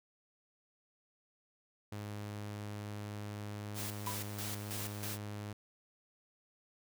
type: tone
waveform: sawtooth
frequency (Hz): 103.83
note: G#2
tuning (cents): 0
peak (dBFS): -37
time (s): 1.92-5.53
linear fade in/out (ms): 5
type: noise with tremolo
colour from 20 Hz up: white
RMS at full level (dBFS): -42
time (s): 3.74-5.18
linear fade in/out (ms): 50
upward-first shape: square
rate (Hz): 3.1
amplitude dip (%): 70
type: tone with exponential decay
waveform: sine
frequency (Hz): 987.8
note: B5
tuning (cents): 0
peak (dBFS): -34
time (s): 4.07-4.24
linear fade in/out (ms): 1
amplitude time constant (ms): 35
effects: none